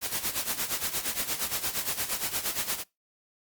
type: noise with tremolo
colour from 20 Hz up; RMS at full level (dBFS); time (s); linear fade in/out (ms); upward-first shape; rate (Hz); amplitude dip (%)
white; -28; 0.01-2.84; 50; sine; 8.6; 75
effects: noise-tail reverb RT60 0.2 s tail -22 dB re dry + Opus 48 kbps